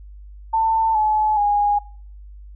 sine tone with pitch steps, 893 / 857.1 / 822.7 Hz, A5 / A5 / G#5, +25 / -46 / -17 cents, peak -15 dBFS, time 0.53-1.79 s, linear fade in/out 10 ms, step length 420 ms, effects noise-tail reverb RT60 0.5 s tail -23 dB re dry + added 50 Hz sine -37 dBFS peak until 2.55 s

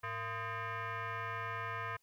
sine tone with frequency modulation, 107.7 Hz, A2, 37 cents flat, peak -36 dBFS, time 0.03-1.97 s, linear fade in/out 10 ms, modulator 569 Hz, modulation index 3.3, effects tanh soft clip ceiling -32 dBFS + white hiss -75 dBFS RMS until 2.02 s

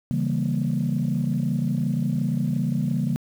sine chord, C# diminished seventh, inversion none, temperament equal with one note detuned, 138.59 / 164.24 / 196 / 233.1 Hz, C#3 / E3 / G3 / Bb3, 0 / -6 / 0 / 0 cents, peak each -25 / -26 / -27 / -26 dBFS, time 0.11-3.16 s, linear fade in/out 0 ms, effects tanh soft clip ceiling -14 dBFS + 8-bit

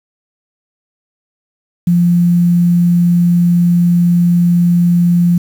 sine tone with quantisation, 174 Hz, F3, 6 cents flat, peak -7 dBFS, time 1.87-5.38 s, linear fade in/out 5 ms, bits 6, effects none

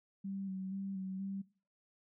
sine tone with vibrato, 192.3 Hz, G3, 33 cents flat, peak -38 dBFS, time 0.24-1.42 s, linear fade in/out 10 ms, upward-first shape square, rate 2.1 Hz, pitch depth 27 cents each way, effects noise-tail reverb RT60 0.4 s tail -21 dB re dry

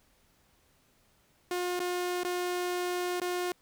sawtooth tone with dropouts, 357.4 Hz, F4, 40 cents sharp, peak -26 dBFS, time 1.51-3.52 s, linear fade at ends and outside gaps 2 ms, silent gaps 1.794-1.801 / 2.234-2.248 / 3.2-3.216 s, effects pink hiss -67 dBFS RMS until 3.61 s

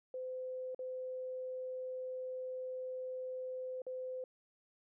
sine tone with dropouts, 512 Hz, C5, 38 cents flat, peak -39 dBFS, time 0.14-4.24 s, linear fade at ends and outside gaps 2 ms, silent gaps 0.747-0.791 / 3.819-3.866 s, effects none

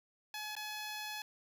10% pulse tone with dropouts, 849 Hz, G#5, 38 cents sharp, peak -32 dBFS, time 0.34-1.22 s, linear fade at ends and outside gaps 2 ms, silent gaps 0.553-0.565 s, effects none

